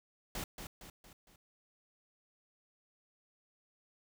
pink noise with echo, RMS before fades -40 dBFS, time 0.35-0.44 s, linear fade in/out 2 ms, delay 230 ms, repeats 4, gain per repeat -6 dB, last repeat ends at 1.36 s, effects none

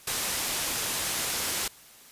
white low-pass noise, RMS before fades -30 dBFS, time 0.07-1.68 s, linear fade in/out 5 ms, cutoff 12000 Hz, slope 12 dB/octave, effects white hiss -52 dBFS RMS until 2.11 s + resampled to 32000 Hz

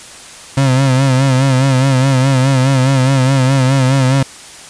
35% pulse tone with vibrato, 132.6 Hz, C3, 23 cents sharp, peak -7 dBFS, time 0.57-4.23 s, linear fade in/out 5 ms, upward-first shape sine, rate 4.8 Hz, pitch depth 69 cents each way, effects white hiss -34 dBFS RMS until 4.69 s + resampled to 22050 Hz

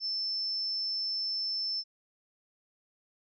sine tone, 5300 Hz, E8, 9 cents sharp, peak -30 dBFS, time 0-1.84 s, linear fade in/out 50 ms, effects none

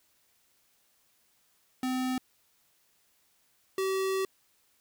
square tone pair in turn, 256.4 / 382.9 Hz, C4 / G4, -35 / -41 cents, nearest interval perfect fifth, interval 694 cents, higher second, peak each -29 / -28 dBFS, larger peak second, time 1.83-2.18 / 3.78-4.25 s, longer second, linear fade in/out 2 ms, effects white hiss -69 dBFS RMS until 4.8 s

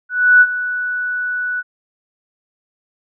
sine tone with ADSR envelope, 1480 Hz, F#6, in tune, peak -4 dBFS, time 0.09-1.63 s, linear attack 320 ms, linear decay 49 ms, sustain -14 dB, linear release 39 ms, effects none

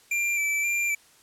square tone with vibrato, 2349 Hz, D7, in tune, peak -24 dBFS, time 0.11-0.95 s, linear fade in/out 5 ms, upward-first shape square, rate 1.9 Hz, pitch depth 22 cents each way, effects white hiss -57 dBFS RMS until 1.22 s + low-pass 11000 Hz 12 dB/octave

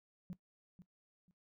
sine tone with echo, 179.8 Hz, F#3, 49 cents flat, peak -40 dBFS, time 0.3-0.33 s, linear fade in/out 0 ms, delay 490 ms, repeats 2, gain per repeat -13 dB, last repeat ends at 1.31 s, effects noise-tail reverb RT60 0.1 s tail -18 dB re dry + tanh soft clip ceiling -38 dBFS

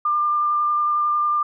sine tone with vibrato, 1196 Hz, D6, 31 cents sharp, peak -17 dBFS, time 0.05-1.43 s, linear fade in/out 5 ms, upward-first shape sine, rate 11 Hz, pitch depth 10 cents each way, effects none

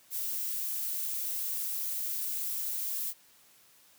violet noise, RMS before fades -34 dBFS, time 0.1-3.14 s, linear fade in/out 50 ms, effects white hiss -61 dBFS RMS until 3.98 s + high-pass 60 Hz 12 dB/octave

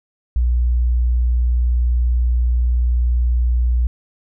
sine tone, 60.4 Hz, B1, 38 cents flat, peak -13 dBFS, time 0.36-3.87 s, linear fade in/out 0 ms, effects none

